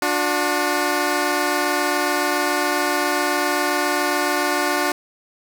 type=tone pair together; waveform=10% pulse; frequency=294.5 / 361.3 Hz; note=D4 / F#4; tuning=+5 / -41 cents; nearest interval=major third; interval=354 cents; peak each=-13 dBFS; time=0.02-4.92 s; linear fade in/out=2 ms; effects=none